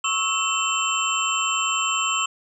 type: tone cluster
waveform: sine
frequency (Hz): 1105 / 1300 / 2685 / 3068 / 7490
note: C#6 / E6 / E7 / G7 / A#8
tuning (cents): -6 / -24 / +31 / -38 / +7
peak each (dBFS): -27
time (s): 0.04-2.26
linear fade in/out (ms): 5
effects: none